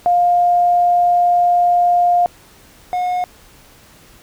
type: tone pair in turn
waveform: sine / triangle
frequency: 705 / 722.3 Hz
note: F5 / F#5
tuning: +16 / -42 cents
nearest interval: unison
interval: 42 cents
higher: second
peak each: -10 / -14 dBFS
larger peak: first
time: 0.06-2.26 / 2.93-3.24 s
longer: first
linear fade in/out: 0 ms
effects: pink hiss -46 dBFS RMS until 4.22 s